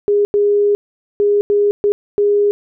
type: tone bursts at uneven times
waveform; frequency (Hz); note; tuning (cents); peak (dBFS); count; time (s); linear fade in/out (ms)
sine; 410; G#4; -22; -10; 6; 0.08-0.25 / 0.34-0.75 / 1.2-1.41 / 1.5-1.71 / 1.84-1.92 / 2.18-2.51; 0
effects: none